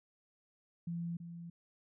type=tone with echo; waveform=sine; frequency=170 Hz; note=F3; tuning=46 cents flat; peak=-36 dBFS; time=0.87-1.17 s; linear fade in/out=5 ms; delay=330 ms; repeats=1; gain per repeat=-8 dB; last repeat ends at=1.5 s; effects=none